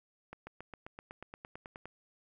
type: accelerating click train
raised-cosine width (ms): 0.5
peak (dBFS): -30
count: 14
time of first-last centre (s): 0.33-1.856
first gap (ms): 140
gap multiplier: 0.97
effects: 12-bit